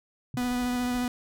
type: tone with exponential decay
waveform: sine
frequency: 128.6 Hz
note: C3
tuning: 30 cents flat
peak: -28 dBFS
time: 0.34-0.47 s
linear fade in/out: 2 ms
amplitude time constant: 28 ms
type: tone with vibrato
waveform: 45% pulse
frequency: 246.9 Hz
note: B3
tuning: in tune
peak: -26 dBFS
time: 0.37-1.08 s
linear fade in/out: 2 ms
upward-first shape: triangle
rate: 14 Hz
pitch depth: 16 cents each way
type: noise with tremolo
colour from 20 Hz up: brown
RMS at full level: -42 dBFS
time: 0.4-1.06 s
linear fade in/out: 10 ms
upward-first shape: sine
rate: 9.4 Hz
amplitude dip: 45%
effects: none